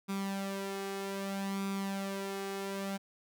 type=tone with flanger; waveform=sawtooth; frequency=196 Hz; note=G3; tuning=in tune; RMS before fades=-37 dBFS; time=0.08-2.98 s; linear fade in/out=20 ms; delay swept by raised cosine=0.83 to 2.43 ms; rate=0.63 Hz; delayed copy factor=+0.6; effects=none